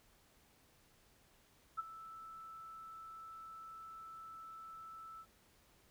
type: tone with ADSR envelope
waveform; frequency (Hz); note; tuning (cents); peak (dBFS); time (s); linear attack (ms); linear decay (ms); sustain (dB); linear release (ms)
sine; 1318; E6; -1; -34; 1.77-5.26; 23; 21; -15; 58
effects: pink hiss -69 dBFS RMS until 5.9 s